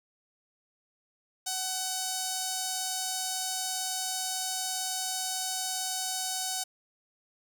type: tone with notch filter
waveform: 5% pulse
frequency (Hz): 751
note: F#5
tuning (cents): +26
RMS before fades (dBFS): -33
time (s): 1.46-6.64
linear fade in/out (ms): 10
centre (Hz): 2000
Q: 0.62
effects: none